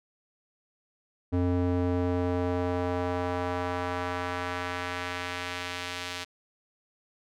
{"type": "tone with band-pass filter sweep", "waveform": "square", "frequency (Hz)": 89, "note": "F2", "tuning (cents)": 33, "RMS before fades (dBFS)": -30, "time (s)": [1.32, 6.25], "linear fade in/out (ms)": 20, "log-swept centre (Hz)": [270, 3600], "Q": 0.9, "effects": []}